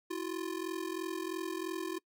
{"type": "ring-modulated tone", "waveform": "square", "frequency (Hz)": 349.2, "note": "F4", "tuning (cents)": 0, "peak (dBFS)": -33, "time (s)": [0.1, 1.99], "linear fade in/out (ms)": 10, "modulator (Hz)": 21.5, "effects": ["noise-tail reverb RT60 0.1 s tail -24 dB re dry"]}